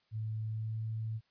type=tone with pitch glide; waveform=sine; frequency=109.5 to 110.84 Hz; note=A2 to A2; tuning=-8 to +13 cents; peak=-34 dBFS; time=0.11-1.21 s; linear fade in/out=50 ms; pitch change=+21 cents; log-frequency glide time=0.46-0.82 s; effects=white hiss -74 dBFS RMS until 1.3 s + resampled to 11025 Hz